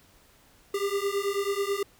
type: beating tone pair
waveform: square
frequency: 395.2 / 404.4 Hz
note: G4 / G#4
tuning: +14 / -46 cents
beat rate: 9.2 Hz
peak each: -30 dBFS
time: 0.74-1.83 s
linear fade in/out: 5 ms
effects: pink hiss -59 dBFS RMS until 1.99 s